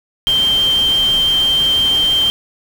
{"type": "tone in noise", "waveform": "sine", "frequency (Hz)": 3147, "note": "G7", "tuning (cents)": 6, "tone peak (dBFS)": -11, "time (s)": [0.27, 2.3], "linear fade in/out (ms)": 0, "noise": "pink", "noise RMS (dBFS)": -27, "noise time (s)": [0.27, 2.3], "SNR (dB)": 13, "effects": []}